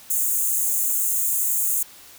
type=high-pass noise; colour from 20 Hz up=white; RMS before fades=-22 dBFS; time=0.1-1.83 s; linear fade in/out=5 ms; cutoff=6500 Hz; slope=96 dB/octave; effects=white hiss -46 dBFS RMS until 2.18 s